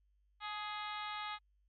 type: harmonic tone with a mistuned harmonic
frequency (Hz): 417.4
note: G#4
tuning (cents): +9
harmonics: 2 / 3 / 4 / 5 / 6 / 7 / 8 / 9 / 10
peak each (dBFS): -45 / -44 / -51 / -49 / -53 / -56 / -51 / -52 / -58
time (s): 0.4-1.39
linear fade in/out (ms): 50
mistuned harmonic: 2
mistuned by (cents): +26
effects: added 50 Hz sine -70 dBFS peak until 1.68 s + AAC 48 kbps